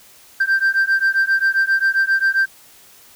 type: beating tone pair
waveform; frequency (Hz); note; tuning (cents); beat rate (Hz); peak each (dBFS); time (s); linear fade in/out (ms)
sine; 1568 / 1575.5; G6 / G6; 0 / +8; 7.5; -15; 0.4-2.46; 10
effects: tanh soft clip ceiling -11 dBFS + white hiss -47 dBFS RMS until 3.15 s